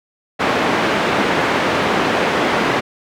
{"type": "band-pass noise", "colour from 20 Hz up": "pink", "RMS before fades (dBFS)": -17, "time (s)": [0.39, 2.81], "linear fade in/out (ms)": 20, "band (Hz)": [240, 2400], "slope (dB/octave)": 12, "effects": []}